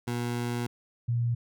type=tone pair in turn; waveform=20% pulse / sine; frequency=120 / 118.62 Hz; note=B2 / A#2; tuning=-49 / +31 cents; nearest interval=unison; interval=20 cents; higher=first; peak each=-24 dBFS; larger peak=neither; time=0.07-0.67 / 1.08-1.35 s; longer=first; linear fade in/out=10 ms; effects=none